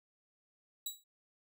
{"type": "tone with exponential decay", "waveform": "15% pulse", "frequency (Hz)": 3893, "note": "B7", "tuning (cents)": -26, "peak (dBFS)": -27, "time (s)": [0.86, 1.04], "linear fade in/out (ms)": 5, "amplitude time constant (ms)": 38, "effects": []}